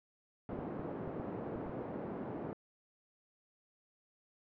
white band-pass noise, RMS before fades -42 dBFS, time 0.49-2.53 s, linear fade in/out 0 ms, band 140 to 450 Hz, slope 12 dB/octave
clicks, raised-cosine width 3 ms, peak -31 dBFS, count 8, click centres 0.531 / 0.589 / 0.795 / 1.076 / 1.198 / 1.559 / 1.663 / 1.695 s
effects low-pass 2000 Hz 12 dB/octave

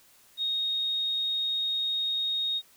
sine tone, 3729 Hz, A#7, in tune, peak -26 dBFS, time 0.37-2.62 s, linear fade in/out 50 ms, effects white hiss -59 dBFS RMS until 2.76 s

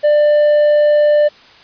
triangle tone, 594 Hz, D5, 20 cents sharp, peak -6 dBFS, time 0.03-1.29 s, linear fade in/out 20 ms, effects white hiss -43 dBFS RMS until 1.63 s + resampled to 11025 Hz

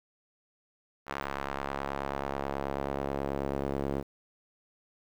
sawtooth tone with band-pass filter sweep, 69.3 Hz, C#2, in tune, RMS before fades -34 dBFS, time 1.06-4.04 s, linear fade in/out 50 ms, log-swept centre 1300 to 400 Hz, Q 1.1, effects 9-bit

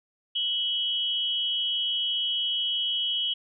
sine tone pair together, 2971 / 3257 Hz, F#7 / G#7, +6 / -34 cents, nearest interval major second, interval 160 cents, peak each -27 / -28 dBFS, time 0.35-3.34 s, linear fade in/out 10 ms, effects none

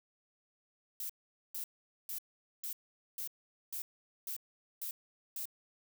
violet noise bursts, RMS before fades -40 dBFS, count 9, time 1-5.455 s, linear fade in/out 2 ms, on 95 ms, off 450 ms, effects none

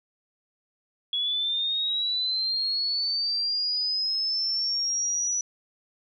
sine linear sweep, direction up, 3355 to 5920 Hz, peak -24 dBFS, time 1.13-5.41 s, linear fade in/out 2 ms, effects none

